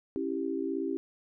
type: chord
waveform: sine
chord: C# diminished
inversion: none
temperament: equal with one note detuned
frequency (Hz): 273.8 / 329.6 / 392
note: C#4 / E4 / G4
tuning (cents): -21 / 0 / 0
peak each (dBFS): -34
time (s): 0.16-0.97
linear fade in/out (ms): 0
effects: none